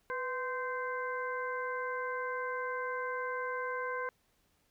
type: harmonic tone with a mistuned harmonic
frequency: 518 Hz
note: C5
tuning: 17 cents flat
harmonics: 1 / 2 / 3 / 4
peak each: -38 / -38 / -39 / -46 dBFS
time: 0.1-4.09 s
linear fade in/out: 0 ms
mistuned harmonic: 1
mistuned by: -70 cents
effects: pink hiss -73 dBFS RMS until 4.7 s